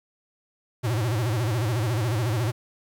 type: tone with vibrato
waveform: square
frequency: 114.3 Hz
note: A#2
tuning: 34 cents flat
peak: -23 dBFS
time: 0.83-2.52 s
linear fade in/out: 20 ms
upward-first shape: sine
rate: 14 Hz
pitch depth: 190 cents each way
effects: 9-bit